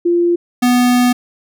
sine / square tone pair in turn, 346 / 246.6 Hz, F4 / B3, -16 / -2 cents, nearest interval tritone, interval 586 cents, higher first, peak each -10 dBFS, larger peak neither, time 0.05-0.36 / 0.62-1.13 s, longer second, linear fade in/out 10 ms, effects none

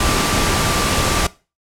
sine tone in noise, 1174.7 Hz, D6, in tune, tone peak -25 dBFS, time 0-1.27 s, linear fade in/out 5 ms, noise pink, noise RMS -17 dBFS, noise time 0-1.27 s, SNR -11 dB, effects noise-tail reverb RT60 0.3 s tail -19 dB re dry + low-pass 10000 Hz 12 dB/octave

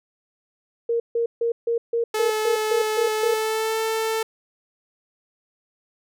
sine tone bursts, 466.2 Hz, A#4, in tune, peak -19 dBFS, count 10, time 0.89-3.34 s, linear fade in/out 5 ms, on 110 ms, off 150 ms
sawtooth tone with pitch glide, 432.2 to 444.1 Hz, A4 to A4, -31 to +16 cents, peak -18 dBFS, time 2.14-4.23 s, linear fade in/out 5 ms, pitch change +47 cents, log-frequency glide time 3.13-3.79 s
effects none

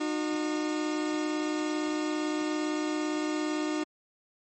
40% pulse tone pair together, 305 / 362.7 Hz, D#4 / F#4, -34 / -34 cents, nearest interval minor third, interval 300 cents, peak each -28 / -34 dBFS, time 0-3.84 s, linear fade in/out 10 ms, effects MP3 32 kbps

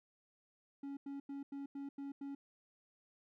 triangle tone bursts, 278.9 Hz, C#4, 11 cents sharp, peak -40 dBFS, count 7, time 0.83-2.35 s, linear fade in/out 5 ms, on 140 ms, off 90 ms, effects none

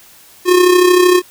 square tone with amplitude modulation, 360 Hz, F#4, 47 cents flat, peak -5 dBFS, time 0.45-1.22 s, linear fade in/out 50 ms, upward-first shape sine, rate 33 Hz, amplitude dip 55%, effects white hiss -43 dBFS RMS until 1.3 s

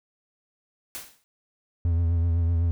white noise with exponential decay, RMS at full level -33 dBFS, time 0.95-1.24 s, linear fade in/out 0 ms, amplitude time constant 63 ms
triangle tone with vibrato, 84.3 Hz, E2, 39 cents sharp, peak -18 dBFS, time 1.85-2.71 s, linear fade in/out 0 ms, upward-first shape triangle, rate 7.9 Hz, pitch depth 52 cents each way
effects none

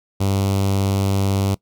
sawtooth tone with notch filter, 98 Hz, G2, in tune, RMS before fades -19 dBFS, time 0.2-1.55 s, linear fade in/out 10 ms, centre 1700 Hz, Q 1.1, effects noise-tail reverb RT60 0.1 s tail -21 dB re dry

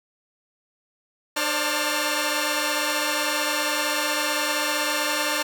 10% pulse tone cluster, 300.3 / 532 / 585 / 891 / 1407 Hz, D4 / C5 / D5 / A5 / F6, +39 / +29 / -7 / +22 / +12 cents, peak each -21 dBFS, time 1.36-5.43 s, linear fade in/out 10 ms, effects none

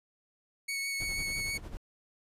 sawtooth tone with vibrato, 2217 Hz, C#7, in tune, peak -29 dBFS, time 0.68-1.58 s, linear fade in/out 10 ms, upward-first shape triangle, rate 6.2 Hz, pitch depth 16 cents each way
brown noise with tremolo, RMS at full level -39 dBFS, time 1-1.77 s, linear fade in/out 0 ms, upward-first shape sine, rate 11 Hz, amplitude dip 65%
effects resampled to 32000 Hz

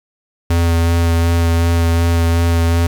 square tone with vibrato, 84.2 Hz, E2, 37 cents sharp, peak -12 dBFS, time 0.5-2.87 s, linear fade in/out 5 ms, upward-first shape sine, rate 2.7 Hz, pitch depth 14 cents each way, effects 7-bit

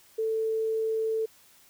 sine tone, 443.2 Hz, A4, 13 cents sharp, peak -25 dBFS, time 0.18-1.26 s, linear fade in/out 10 ms, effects white hiss -58 dBFS RMS until 1.69 s

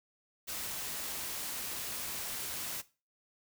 white noise, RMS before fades -39 dBFS, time 0.47-2.82 s, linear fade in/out 20 ms, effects noise-tail reverb RT60 0.3 s tail -17 dB re dry

